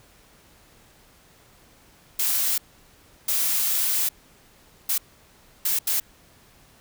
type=noise bursts at uneven times; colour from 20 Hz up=blue; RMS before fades=-23 dBFS; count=5; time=2.19-2.58 / 3.28-4.09 / 4.89-4.98 / 5.65-5.79 / 5.87-6 s; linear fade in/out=5 ms; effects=pink hiss -55 dBFS RMS until 6.8 s